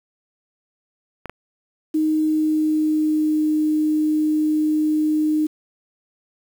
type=clicks; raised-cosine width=0.5 ms; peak=-17 dBFS; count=2; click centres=1.257 / 1.296 s
type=tone with pitch glide; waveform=sine; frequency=311.1 to 307.2 Hz; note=D#4 to D#4; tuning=0 to -22 cents; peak=-16 dBFS; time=1.94-5.47 s; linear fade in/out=10 ms; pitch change=-22 cents; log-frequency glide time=2.04-3.48 s
effects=7-bit